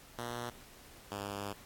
5% pulse tone pair in turn, 119.9 / 100.82 Hz, A#2 / G2, +49 / +49 cents, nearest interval minor third, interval 300 cents, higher first, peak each -27 dBFS, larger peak neither, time 0.18-0.5 / 1.11-1.53 s, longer second, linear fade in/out 5 ms, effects pink hiss -56 dBFS RMS until 1.65 s + AAC 64 kbps

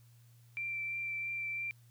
sine tone with vibrato, 2350 Hz, D7, 1 cent sharp, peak -35 dBFS, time 0.57-1.71 s, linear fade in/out 0 ms, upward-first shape triangle, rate 3 Hz, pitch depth 12 cents each way, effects added 118 Hz sine -58 dBFS peak until 1.9 s + white hiss -70 dBFS RMS until 1.9 s

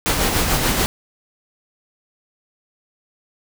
pink noise with tremolo, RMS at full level -17 dBFS, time 0.06-0.86 s, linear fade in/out 0 ms, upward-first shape sine, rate 6.9 Hz, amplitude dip 40%, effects none

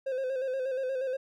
triangle tone with vibrato, 523.3 Hz, C5, in tune, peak -27 dBFS, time 0.06-1.17 s, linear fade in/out 10 ms, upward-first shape square, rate 8.4 Hz, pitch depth 45 cents each way, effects none

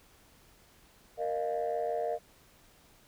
sine chord, Bb suspended fourth, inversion none, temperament equal with one note detuned, 466.2 / 613 / 698.5 Hz, Bb4 / Eb5 / F5, 0 / -26 / 0 cents, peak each -33 dBFS, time 1.17-2.19 s, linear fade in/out 50 ms, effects tanh soft clip ceiling -24 dBFS + pink hiss -61 dBFS RMS until 3.07 s

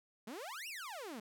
sawtooth exponential two-way sweep, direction up then down, 200 to 2905 to 200 Hz, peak -40 dBFS, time 0.27-1.2 s, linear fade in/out 5 ms, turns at 0.68 s, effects none

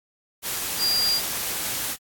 sine tone in noise, 4785 Hz, D8, 32 cents sharp, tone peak -20 dBFS, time 0.78-1.21 s, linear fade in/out 50 ms, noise white, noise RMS -28 dBFS, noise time 0.42-1.97 s, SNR +5 dB, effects AAC 64 kbps

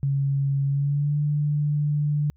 sine tone with pitch glide, 138.59 to 147.68 Hz, C#3 to D3, 0 to +10 cents, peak -20 dBFS, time 0.03-2.3 s, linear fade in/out 0 ms, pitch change +110 cents, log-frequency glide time 0.66-1.18 s, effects added 70 Hz sine -55 dBFS peak until 2.36 s

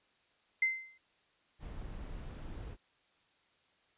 sine tone with exponential decay, 2074 Hz, C7, 16 cents flat, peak -24 dBFS, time 0.62-0.98 s, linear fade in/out 5 ms, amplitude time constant 78 ms
brown noise, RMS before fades -44 dBFS, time 1.59-2.77 s, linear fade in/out 50 ms
effects white hiss -71 dBFS RMS until 3.97 s + resampled to 8000 Hz

